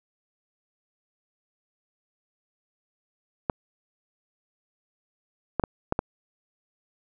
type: clicks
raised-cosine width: 1 ms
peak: -9 dBFS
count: 5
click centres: 3.498 / 5.597 / 5.638 / 5.924 / 5.991 s
effects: none